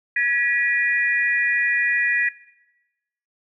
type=tone cluster; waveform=sine; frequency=1678 / 1935 / 2433 Hz; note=G#6 / B6 / D#7; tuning=+17 / -36 / -39 cents; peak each=-23 / -20 / -27 dBFS; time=0.16-2.29 s; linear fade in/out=5 ms; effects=noise-tail reverb RT60 1.0 s tail -19 dB re dry